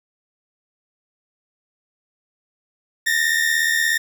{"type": "tone pair together", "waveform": "40% pulse", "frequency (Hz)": [1787.8, 1864.7], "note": ["A6", "A#6"], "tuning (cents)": [27, 0], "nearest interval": "minor second", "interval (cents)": 73, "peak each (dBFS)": -19, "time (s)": [3.06, 3.98], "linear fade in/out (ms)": 10, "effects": ["8-bit"]}